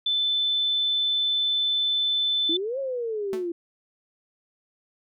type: tone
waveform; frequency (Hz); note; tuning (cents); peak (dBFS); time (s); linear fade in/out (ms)
sine; 3520; A7; 0; -21; 0.06-2.57; 5
type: exponential two-way sweep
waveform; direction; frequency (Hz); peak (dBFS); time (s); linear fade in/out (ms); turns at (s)
sine; up then down; 311.1 to 554.4 to 335.7; -26; 2.49-3.52; 5; 2.79
type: tone with exponential decay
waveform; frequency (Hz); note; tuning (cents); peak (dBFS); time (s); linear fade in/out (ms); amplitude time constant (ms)
sawtooth; 220; A3; 0; -26; 3.33-3.5; 0; 35
effects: none